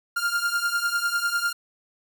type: beating tone pair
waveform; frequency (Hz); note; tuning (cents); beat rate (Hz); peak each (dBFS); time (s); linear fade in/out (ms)
45% pulse; 1396.9 / 1406.9; F6 / F6; 0 / +12; 10; -26; 0.16-1.53; 10
effects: none